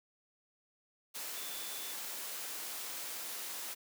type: tone in noise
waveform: sine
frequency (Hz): 3501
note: A7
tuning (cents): -9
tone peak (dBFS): -50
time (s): 1.35-1.94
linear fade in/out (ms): 20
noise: white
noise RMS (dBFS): -42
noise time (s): 1.14-3.75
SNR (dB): -11
effects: high-pass 300 Hz 12 dB/octave